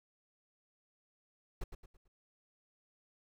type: noise with echo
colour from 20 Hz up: brown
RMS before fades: -38 dBFS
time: 1.61-1.64 s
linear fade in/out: 5 ms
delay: 110 ms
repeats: 4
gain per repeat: -8 dB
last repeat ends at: 2.08 s
effects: none